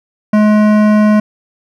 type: tone with hard clipping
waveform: sine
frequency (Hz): 211.8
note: G#3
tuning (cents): +34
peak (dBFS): -8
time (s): 0.33-1.2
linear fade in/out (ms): 5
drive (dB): 15
effects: none